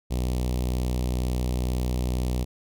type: tone with notch filter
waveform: sawtooth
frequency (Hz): 62.1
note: B1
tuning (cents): +10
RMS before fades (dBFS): -26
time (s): 0.1-2.45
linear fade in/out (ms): 20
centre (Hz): 1500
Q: 0.58
effects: none